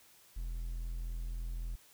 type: tone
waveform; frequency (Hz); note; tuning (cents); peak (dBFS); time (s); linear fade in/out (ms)
triangle; 41.87; E1; +28; -34; 0.36-1.76; 10
effects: white hiss -62 dBFS RMS until 1.93 s